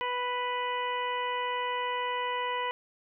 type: harmonic tone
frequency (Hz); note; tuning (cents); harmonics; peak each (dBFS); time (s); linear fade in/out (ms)
493.9; B4; 0; 1 / 2 / 3 / 4 / 5 / 6; -36 / -31 / -44 / -37 / -43 / -40; 0.01-2.71; 0
effects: none

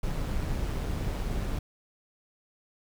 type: noise with amplitude modulation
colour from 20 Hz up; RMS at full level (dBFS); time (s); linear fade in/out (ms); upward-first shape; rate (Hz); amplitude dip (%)
brown; -29; 0.03-1.59; 5; sine; 142; 30
effects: none

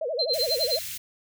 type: tone with vibrato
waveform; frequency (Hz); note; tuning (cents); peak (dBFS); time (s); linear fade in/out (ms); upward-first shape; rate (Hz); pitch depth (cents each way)
sine; 557; C#5; +8; -26; 0.01-0.79; 5; sine; 12; 290
type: tone with tremolo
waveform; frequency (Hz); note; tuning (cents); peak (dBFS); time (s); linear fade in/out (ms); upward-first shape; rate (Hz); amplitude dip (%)
sine; 4127; C8; -25; -21; 0.19-0.81; 2; sine; 9.6; 100
type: band-stop noise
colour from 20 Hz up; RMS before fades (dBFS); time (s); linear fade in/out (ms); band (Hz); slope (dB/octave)
white; -35; 0.33-0.98; 10; 170 to 1900; 24
effects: none

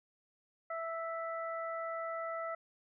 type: harmonic tone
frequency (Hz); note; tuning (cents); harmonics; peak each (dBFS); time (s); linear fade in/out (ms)
659.3; E5; 0; 1 / 2 / 3; -39 / -40 / -47; 0.7-2.55; 5
effects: none

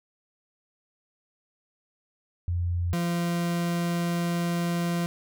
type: tone pair in turn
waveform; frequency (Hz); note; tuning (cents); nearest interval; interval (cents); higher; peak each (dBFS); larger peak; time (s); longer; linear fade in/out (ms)
sine / 40% pulse; 87.31 / 172.02; F2 / F3; 0 / -26; octave; 1174; second; -24; neither; 2.48-2.93 / 2.93-5.06; second; 0
effects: none

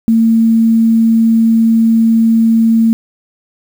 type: tone with quantisation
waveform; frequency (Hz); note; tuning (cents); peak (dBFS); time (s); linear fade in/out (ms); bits
sine; 226.2; A3; +48; -6; 0.08-2.93; 0; 6
effects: none

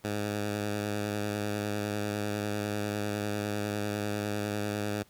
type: tone with vibrato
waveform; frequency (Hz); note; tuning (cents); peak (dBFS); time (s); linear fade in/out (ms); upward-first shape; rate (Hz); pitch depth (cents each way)
10% pulse; 103.83; G#2; 0; -22; 0.04-5.03; 5; sine; 10; 21
effects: pink hiss -62 dBFS RMS until 5.09 s + high-pass 60 Hz 12 dB/octave

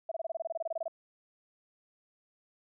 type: tone bursts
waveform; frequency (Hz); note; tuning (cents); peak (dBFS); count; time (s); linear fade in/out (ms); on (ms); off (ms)
sine; 659.3; E5; 0; -31; 16; 0.09-0.881; 5; 26; 25
effects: none

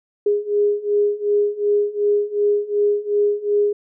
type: beating tone pair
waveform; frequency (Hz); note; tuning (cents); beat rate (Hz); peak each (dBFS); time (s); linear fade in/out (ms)
sine; 410.8 / 413.5; G#4 / G#4; -19 / -8; 2.7; -20 / -18; 0.26-3.73; 5
effects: none

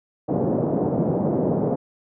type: band-pass noise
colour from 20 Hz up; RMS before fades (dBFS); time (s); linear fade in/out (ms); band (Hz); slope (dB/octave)
pink; -22; 0.28-1.76; 10; 140 to 640; 24
effects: none

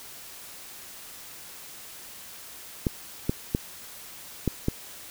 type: clicks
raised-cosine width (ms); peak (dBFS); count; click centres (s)
3; -10; 5; 2.868 / 3.295 / 3.549 / 4.477 / 4.684
effects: white hiss -44 dBFS RMS until 5.1 s

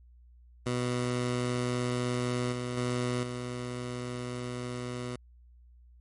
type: tone with level steps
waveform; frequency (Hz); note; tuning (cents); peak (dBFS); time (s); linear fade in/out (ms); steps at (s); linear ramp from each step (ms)
15% pulse; 123.47; B2; 0; -22 / -26 / -22 / -28; 0.66-5.16; 5; 2.52 / 2.77 / 3.23; 5
effects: added 60 Hz sine -53 dBFS peak until 6 s + MP3 48 kbps

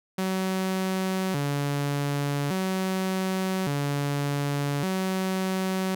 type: tone with vibrato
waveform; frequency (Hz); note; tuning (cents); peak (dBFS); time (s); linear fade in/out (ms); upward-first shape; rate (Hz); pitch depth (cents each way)
sawtooth; 164.1; E3; -8; -21; 0.18-5.95; 5; square; 0.43; 240
effects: none

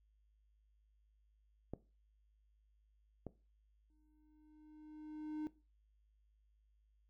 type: clicks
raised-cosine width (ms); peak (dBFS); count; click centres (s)
2; -29 / -31; 2; 1.736 / 3.267
type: tone with exponential growth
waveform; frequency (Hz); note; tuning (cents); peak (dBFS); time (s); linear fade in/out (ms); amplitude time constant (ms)
triangle; 306.1; D#4; -28; -36; 3.9-5.47; 0; 340
effects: noise-tail reverb RT60 0.3 s tail -17 dB re dry + added 52 Hz sine -70 dBFS peak until 7.09 s

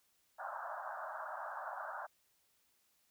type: band-pass noise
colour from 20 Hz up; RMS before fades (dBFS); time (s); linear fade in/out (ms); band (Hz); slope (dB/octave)
pink; -44; 0.38-2.07; 20; 600 to 1600; 96
effects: white hiss -75 dBFS RMS until 3.1 s

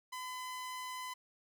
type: tone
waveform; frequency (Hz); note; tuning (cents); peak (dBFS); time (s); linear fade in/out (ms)
sawtooth; 1012; B5; +42; -37; 0.12-1.14; 10
effects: none

